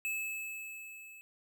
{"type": "tone with level ramp", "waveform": "square", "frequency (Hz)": 2603, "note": "E7", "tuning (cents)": -22, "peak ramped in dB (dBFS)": [-33, -51], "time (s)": [0.05, 1.21], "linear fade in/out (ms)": 0, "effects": []}